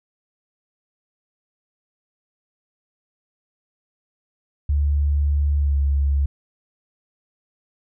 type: tone with pitch glide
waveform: sine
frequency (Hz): 72.3 to 70.08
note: D2 to C#2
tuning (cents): -27 to +19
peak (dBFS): -16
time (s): 4.69-6.26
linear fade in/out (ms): 5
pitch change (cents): -54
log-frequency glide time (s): 5.58-5.77
effects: none